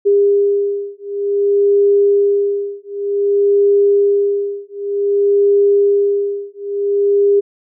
sine beating tone pair, 403.1 / 403.64 Hz, G4 / G#4, +48 / -49 cents, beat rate 0.54 Hz, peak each -14 dBFS, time 0.05-7.41 s, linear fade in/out 20 ms, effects none

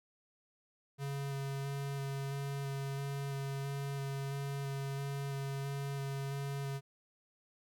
square tone with vibrato, 138.59 Hz, C#3, in tune, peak -37 dBFS, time 0.98-6.81 s, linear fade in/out 50 ms, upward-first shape square, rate 1.5 Hz, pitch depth 11 cents each way, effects none

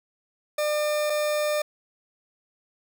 40% pulse tone pair in turn, 600 / 600 Hz, D5 / D5, +37 / +37 cents, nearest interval unison, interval 0 cents, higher neither, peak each -22 dBFS, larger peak neither, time 0.58-1.1 / 1.1-1.62 s, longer neither, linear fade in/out 5 ms, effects none

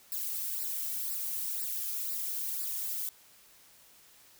violet noise with flanger, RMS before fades -35 dBFS, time 0.12-3.09 s, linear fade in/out 0 ms, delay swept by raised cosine 0.31 to 2.11 ms, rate 2 Hz, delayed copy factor -1, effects white hiss -59 dBFS RMS until 4.39 s

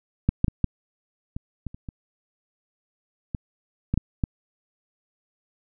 clicks, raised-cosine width 5 ms, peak -6 / -6 / -11 / -7 / -19 / -19 / -27 / -22 / -15 / -10 / -8 / -10 dBFS, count 12, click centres 0.29 / 0.444 / 0.482 / 0.643 / 1.365 / 1.667 / 1.745 / 1.888 / 3.348 / 3.94 / 3.976 / 4.238 s, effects none

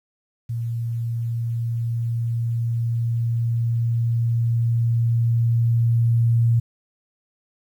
sine tone with level ramp, 116.54 Hz, A#2, in tune, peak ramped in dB -23 to -14 dBFS, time 0.49-6.6 s, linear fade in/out 10 ms, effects 9-bit

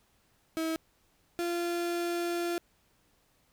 35% pulse tone pair in turn, 322.6 / 345.1 Hz, E4 / F4, -37 / -21 cents, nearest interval minor second, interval 116 cents, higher second, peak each -28 dBFS, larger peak neither, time 0.57-0.76 / 1.39-2.58 s, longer second, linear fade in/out 0 ms, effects pink hiss -69 dBFS RMS until 3.52 s

